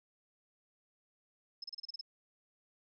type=tone bursts; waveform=sine; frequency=5180 Hz; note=E8; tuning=31 cents flat; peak=-40 dBFS; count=8; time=1.62-2.012 s; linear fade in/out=5 ms; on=21 ms; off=32 ms; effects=none